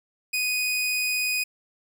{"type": "tone", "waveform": "sawtooth", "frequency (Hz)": 2489, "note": "D#7", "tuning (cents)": 0, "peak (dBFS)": -20, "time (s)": [0.33, 1.44], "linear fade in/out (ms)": 10, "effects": []}